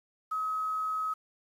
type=tone with quantisation; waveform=sine; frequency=1275 Hz; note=D#6; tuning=42 cents sharp; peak=-29 dBFS; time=0.31-1.14 s; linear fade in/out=10 ms; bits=9; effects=resampled to 32000 Hz